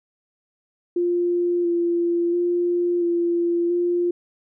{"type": "tone with vibrato", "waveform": "sine", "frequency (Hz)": 346.7, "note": "F4", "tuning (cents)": -13, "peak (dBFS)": -18, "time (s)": [0.96, 4.11], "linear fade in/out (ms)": 5, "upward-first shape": "square", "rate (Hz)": 0.73, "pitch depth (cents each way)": 16, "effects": []}